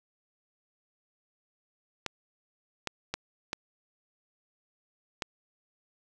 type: clicks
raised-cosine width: 0.2 ms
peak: -14 dBFS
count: 5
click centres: 2.063 / 2.873 / 3.14 / 3.531 / 5.222 s
effects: none